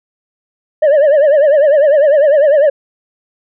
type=tone with vibrato; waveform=sine; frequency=586 Hz; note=D5; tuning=4 cents flat; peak=-3 dBFS; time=0.82-2.7 s; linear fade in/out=10 ms; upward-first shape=triangle; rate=10 Hz; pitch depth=150 cents each way; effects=tanh soft clip ceiling -5 dBFS